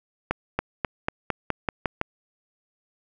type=accelerating click train; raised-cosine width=0.5 ms; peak=-8 dBFS; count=9; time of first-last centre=0.31-2.014 s; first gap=280 ms; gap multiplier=0.92; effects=none